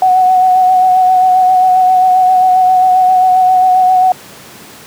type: tone with vibrato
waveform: sine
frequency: 741 Hz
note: F#5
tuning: 2 cents sharp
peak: -5 dBFS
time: 0.02-4.12 s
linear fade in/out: 2 ms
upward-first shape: sine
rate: 7.5 Hz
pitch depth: 22 cents each way
effects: pink hiss -34 dBFS RMS until 4.86 s + high-pass 150 Hz 12 dB/octave